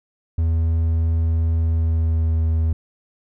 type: tone with pitch glide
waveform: triangle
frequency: 81.7 to 80.62 Hz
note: E2 to E2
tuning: -15 to -38 cents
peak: -14 dBFS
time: 0.38-2.73 s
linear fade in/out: 5 ms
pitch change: -23 cents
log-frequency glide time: 1.6-2.41 s
effects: none